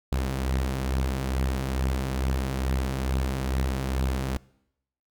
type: beating tone pair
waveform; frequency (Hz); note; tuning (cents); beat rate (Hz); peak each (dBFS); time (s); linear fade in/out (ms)
sawtooth; 65.41 / 67.71; C2 / C#2; 0 / -40; 2.3; -22 / -28; 0.12-4.37; 0
effects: noise-tail reverb RT60 0.8 s tail -23 dB re dry